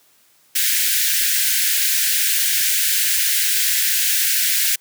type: high-pass noise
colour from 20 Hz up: white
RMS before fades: -18 dBFS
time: 0.55-4.76 s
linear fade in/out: 10 ms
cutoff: 1500 Hz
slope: 96 dB/octave
effects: white hiss -56 dBFS RMS until 4.8 s + high-pass 100 Hz 12 dB/octave